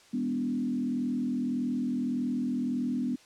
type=tone with frequency modulation; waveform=sine; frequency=246.9 Hz; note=B3; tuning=in tune; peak=-27 dBFS; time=0.13-3.16 s; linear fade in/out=10 ms; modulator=41.7 Hz; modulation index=0.95; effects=white hiss -57 dBFS RMS until 3.25 s + low-pass 7000 Hz 12 dB/octave